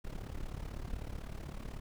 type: noise with amplitude modulation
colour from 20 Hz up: brown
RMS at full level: -38 dBFS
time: 0.04-1.8 s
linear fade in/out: 10 ms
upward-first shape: sine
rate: 36 Hz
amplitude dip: 80%
effects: none